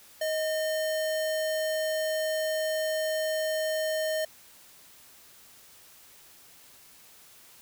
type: tone with sample-and-hold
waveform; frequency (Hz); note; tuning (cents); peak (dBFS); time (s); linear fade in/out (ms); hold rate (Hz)
sine; 628; D#5; +16; -26; 0.21-4.25; 5; 2450
effects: white hiss -54 dBFS RMS until 7.61 s